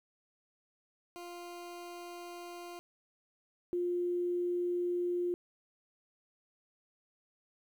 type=tone pair in turn; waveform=20% pulse / sine; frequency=349.2 / 352.8 Hz; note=F4 / F4; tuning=0 / +18 cents; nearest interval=unison; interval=18 cents; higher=second; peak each=-39 / -30 dBFS; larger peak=second; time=1.16-2.79 / 3.73-5.34 s; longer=first; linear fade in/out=0 ms; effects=11-bit

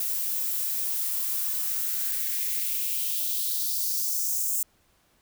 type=noise with high-pass filter sweep; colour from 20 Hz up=violet; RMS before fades=-28 dBFS; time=0-4.63 s; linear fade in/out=2 ms; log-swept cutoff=420 to 7700 Hz; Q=2.6; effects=pink hiss -65 dBFS RMS until 5.21 s

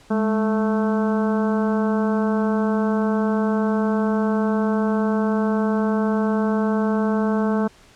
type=harmonic tone with a mistuned harmonic; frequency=219.6 Hz; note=A3; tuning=3 cents flat; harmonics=1 / 2 / 3 / 4 / 5 / 6 / 7; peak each=-19 / -25 / -29 / -31 / -33 / -35 / -36 dBFS; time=0.1-7.68 s; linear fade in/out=10 ms; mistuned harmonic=1; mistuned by=-69 cents; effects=pink hiss -51 dBFS RMS until 7.95 s + low-pass 8000 Hz 12 dB/octave

